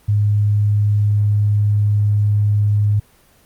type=tone; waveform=sine; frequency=103.83 Hz; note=G#2; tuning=in tune; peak=-12 dBFS; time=0.08-3 s; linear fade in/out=10 ms; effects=pink hiss -52 dBFS RMS until 3.45 s + Opus 24 kbps